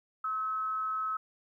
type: tone with frequency modulation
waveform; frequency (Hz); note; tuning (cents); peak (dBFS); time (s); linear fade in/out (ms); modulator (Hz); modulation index
sine; 1288; E6; -41; -30; 0.24-1.17; 5; 222; 0.24
effects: 12-bit